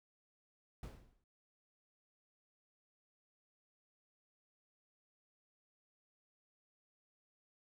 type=noise with exponential decay; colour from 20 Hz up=brown; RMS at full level=-43 dBFS; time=0.83-1.24 s; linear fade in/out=2 ms; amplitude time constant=87 ms; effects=none